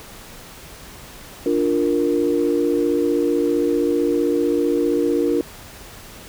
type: chord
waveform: sine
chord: Bb major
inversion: first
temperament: equal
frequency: 293.7 / 349.2 / 466.2 Hz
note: D4 / F4 / Bb4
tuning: 0 / 0 / 0 cents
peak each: -20 dBFS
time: 1.46-5.41 s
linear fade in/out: 2 ms
effects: tanh soft clip ceiling -6 dBFS + pink hiss -40 dBFS RMS until 6.28 s